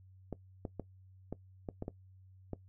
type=clicks; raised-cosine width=2 ms; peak=-25 dBFS; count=8; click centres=0.327 / 0.652 / 0.797 / 1.326 / 1.688 / 1.824 / 1.881 / 2.533 s; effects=noise-tail reverb RT60 0.1 s tail -18 dB re dry + added 94 Hz sine -56 dBFS peak until 2.68 s